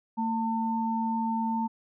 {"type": "tone pair together", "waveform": "sine", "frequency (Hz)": [226, 898.8], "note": ["A3", "A5"], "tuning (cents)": [47, 37], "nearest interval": "2 octaves", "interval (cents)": 2390, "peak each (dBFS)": [-28, -29], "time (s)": [0.17, 1.68], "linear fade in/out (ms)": 20, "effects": []}